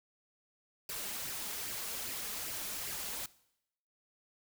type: noise with flanger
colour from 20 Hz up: white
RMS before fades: -40 dBFS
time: 0.89-3.26 s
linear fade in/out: 2 ms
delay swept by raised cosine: 0.39 to 4.89 ms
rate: 2.5 Hz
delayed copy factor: +0.5
effects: noise-tail reverb RT60 0.8 s tail -20 dB re dry